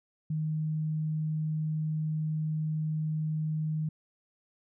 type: tone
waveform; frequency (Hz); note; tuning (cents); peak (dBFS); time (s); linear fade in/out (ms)
sine; 155.5; D#3; -1; -28; 0.3-3.89; 5
effects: none